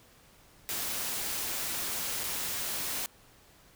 white noise with dropouts, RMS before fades -34 dBFS, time 0.69-3.06 s, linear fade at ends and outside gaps 0 ms, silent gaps 2.235-2.239 s, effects pink hiss -59 dBFS RMS until 3.75 s

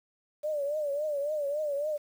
sine tone with vibrato, 587.3 Hz, D5, in tune, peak -28 dBFS, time 0.43-1.98 s, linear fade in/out 20 ms, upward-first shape triangle, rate 3.6 Hz, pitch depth 110 cents each way, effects 9-bit

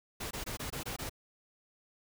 pink noise bursts, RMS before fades -39 dBFS, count 7, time 0.2-1.096 s, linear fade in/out 10 ms, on 110 ms, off 21 ms, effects none

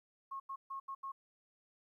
sine tone bursts at uneven times, 1086 Hz, C#6, 36 cents flat, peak -40 dBFS, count 5, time 0.31-0.4 / 0.49-0.56 / 0.7-0.8 / 0.88-0.95 / 1.03-1.12 s, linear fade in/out 10 ms, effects 13-bit

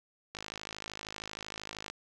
click train, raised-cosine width 0.2 ms, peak -22 dBFS, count 83, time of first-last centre 0.35-1.9 s, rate 52.9 Hz, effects none

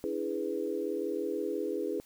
sine chord, E dominant seventh, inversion third, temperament equal with one note detuned, 288.8 / 329.6 / 415.3 / 493.9 Hz, D4 / E4 / G#4 / B4, -29 / 0 / 0 / 0 cents, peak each -39 / -36 / -34 / -37 dBFS, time 0.04-2 s, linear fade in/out 0 ms, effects white hiss -61 dBFS RMS until 2.05 s

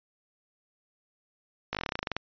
slowing click train, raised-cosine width 0.3 ms, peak -14 dBFS, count 15, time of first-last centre 1.73-2.166 s, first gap 18 ms, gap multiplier 1.08, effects resampled to 11025 Hz

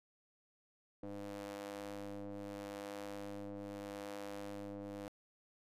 sawtooth ring-modulated tone, 100.9 Hz, G#2, 49 cents flat, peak -37 dBFS, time 1.03-5.08 s, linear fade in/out 0 ms, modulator 404 Hz, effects resampled to 32000 Hz

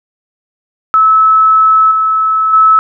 sine tone with level steps, 1300 Hz, E6, 24 cents flat, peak -4 / -8 / -3 dBFS, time 0.94-2.79 s, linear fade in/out 0 ms, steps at 1.91 / 2.53 s, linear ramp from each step 5 ms, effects none

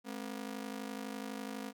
sawtooth ring-modulated tone, 239.1 Hz, A#3, 44 cents sharp, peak -33 dBFS, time 0.04-1.73 s, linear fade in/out 50 ms, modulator 26 Hz, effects none

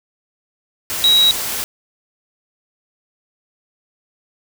sine tone in noise, 3846 Hz, B7, 47 cents flat, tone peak -9 dBFS, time 1.04-1.31 s, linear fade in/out 0 ms, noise white, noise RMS -23 dBFS, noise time 0.9-1.64 s, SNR +11 dB, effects none

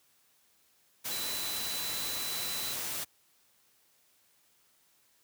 sine tone in noise, 3988 Hz, B7, 16 cents sharp, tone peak -38 dBFS, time 1.1-2.74 s, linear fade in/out 20 ms, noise white, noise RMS -36 dBFS, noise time 1.04-3.05 s, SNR -5 dB, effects white hiss -68 dBFS RMS until 5.23 s + high-pass 60 Hz 12 dB/octave

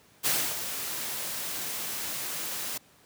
white noise with ADSR envelope, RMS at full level -25 dBFS, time 0.23-2.78 s, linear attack 33 ms, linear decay 290 ms, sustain -9 dB, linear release 7 ms, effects pink hiss -59 dBFS RMS until 3.05 s + high-pass 100 Hz 12 dB/octave

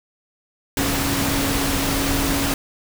sine tone in noise, 277.2 Hz, C#4, in tune, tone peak -24 dBFS, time 0.77-2.54 s, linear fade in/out 2 ms, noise pink, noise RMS -22 dBFS, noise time 0.77-2.54 s, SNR -5 dB, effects none

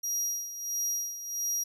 35% pulse tone with tremolo, 5720 Hz, F8, 41 cents sharp, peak -25 dBFS, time 0.03-1.64 s, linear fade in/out 10 ms, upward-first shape sine, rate 1.5 Hz, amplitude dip 70%, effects none

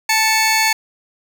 20% pulse tone pair together, 879.8 / 2217 Hz, A5 / C#7, 0 / 0 cents, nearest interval octave + major third, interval 1600 cents, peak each -11 dBFS, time 0.09-0.73 s, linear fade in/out 5 ms, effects none

